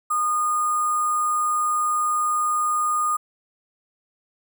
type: tone with sample-and-hold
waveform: sine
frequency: 1220 Hz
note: D#6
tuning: 34 cents flat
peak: -19 dBFS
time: 0.1-3.17 s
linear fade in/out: 10 ms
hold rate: 8820 Hz
effects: none